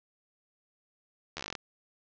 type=slowing click train; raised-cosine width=0.2 ms; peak=-19 dBFS; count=11; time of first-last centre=1.37-1.552 s; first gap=12 ms; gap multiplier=1.09; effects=resampled to 16000 Hz + 9-bit